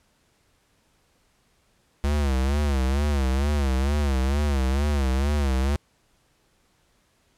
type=tone with vibrato; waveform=square; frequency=69.3 Hz; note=C#2; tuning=in tune; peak=-21 dBFS; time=2.04-5.76 s; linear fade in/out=0 ms; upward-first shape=sine; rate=2.2 Hz; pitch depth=120 cents each way; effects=pink hiss -65 dBFS RMS until 7.37 s + low-pass 11000 Hz 12 dB/octave